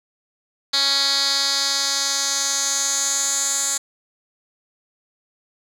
10% pulse tone with band-pass filter sweep, 277.2 Hz, C#4, in tune, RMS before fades -21 dBFS, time 0.73-3.78 s, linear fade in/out 10 ms, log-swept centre 4400 to 7600 Hz, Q 3.6, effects none

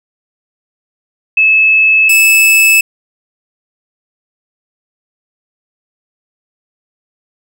sine / 45% pulse tone pair in turn, 2600 / 2614 Hz, E7 / E7, -24 / -15 cents, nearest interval unison, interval 9 cents, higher second, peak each -5 dBFS, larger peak neither, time 1.37-2.09 / 2.09-2.81 s, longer neither, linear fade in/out 5 ms, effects none

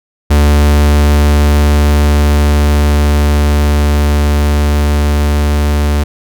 45% pulse tone with level ramp, 73.42 Hz, D2, in tune, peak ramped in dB -5 to -9 dBFS, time 0.3-6.04 s, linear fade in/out 10 ms, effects none

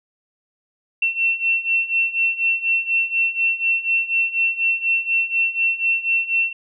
sine beating tone pair, 2701 / 2705.1 Hz, E7 / E7, +42 / +44 cents, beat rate 4.1 Hz, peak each -22 / -19 dBFS, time 1.02-6.53 s, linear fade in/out 5 ms, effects none

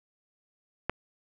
click, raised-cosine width 0.5 ms, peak -12 dBFS, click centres 0.896 s, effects none

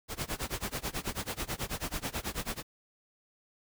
pink noise with tremolo, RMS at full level -33 dBFS, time 0.08-2.63 s, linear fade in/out 50 ms, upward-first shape sine, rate 9.2 Hz, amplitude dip 95%, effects none

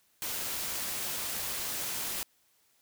white noise, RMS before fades -35 dBFS, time 0.22-2.23 s, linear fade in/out 0 ms, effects white hiss -69 dBFS RMS until 2.81 s

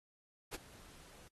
pink noise with ADSR envelope, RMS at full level -41 dBFS, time 0.51-1.28 s, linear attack 35 ms, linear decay 23 ms, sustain -18 dB, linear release 4 ms, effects AAC 32 kbps

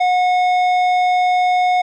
sine tone with tanh clipping, 727 Hz, F#5, 31 cents flat, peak -14 dBFS, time 0-1.82 s, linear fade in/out 10 ms, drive 11 dB, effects none

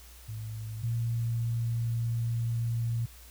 sine tone pair in turn, 110 / 116.54 Hz, A2 / A#2, 0 / 0 cents, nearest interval minor second, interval 100 cents, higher second, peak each -35 / -27 dBFS, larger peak second, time 0.28-0.83 / 0.83-3.06 s, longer second, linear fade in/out 10 ms, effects added 60 Hz sine -50 dBFS peak until 3.3 s + white hiss -54 dBFS RMS until 3.3 s

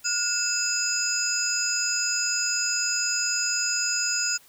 sine tone cluster, 1436 / 2631 / 5010 / 6780 / 7330 Hz, F6 / E7 / D#8 / G#8 / A#8, +48 / -4 / +11 / +35 / -30 cents, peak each -30 / -33 / -28 / -27 / -34 dBFS, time 0.04-4.38 s, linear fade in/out 20 ms, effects white hiss -55 dBFS RMS until 4.48 s

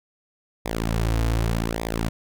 sawtooth tone with flanger, 56.2 Hz, A1, 37 cents sharp, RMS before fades -24 dBFS, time 0.65-2.09 s, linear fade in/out 10 ms, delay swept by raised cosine 0.68 to 5.28 ms, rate 0.85 Hz, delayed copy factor -0.8, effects none

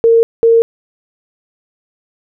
sine tone pair in turn, 458.9 / 458.9 Hz, A#4 / A#4, -27 / -27 cents, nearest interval unison, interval 0 cents, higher neither, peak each -5 dBFS, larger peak neither, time 0.04-0.23 / 0.43-0.62 s, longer neither, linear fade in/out 0 ms, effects none

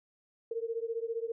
sine beating tone pair, 452.2 / 467.2 Hz, A4 / A#4, +47 / +4 cents, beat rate 15 Hz, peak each -35 / -36 dBFS, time 0.51-1.32 s, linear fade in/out 5 ms, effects none

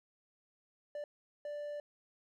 triangle tone bursts at uneven times, 587.3 Hz, D5, in tune, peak -37 dBFS, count 2, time 0.95-1.04 / 1.45-1.8 s, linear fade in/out 2 ms, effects none

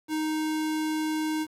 square tone, 311.1 Hz, D#4, in tune, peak -27 dBFS, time 0.08-1.47 s, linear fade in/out 50 ms, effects resampled to 32000 Hz + 9-bit

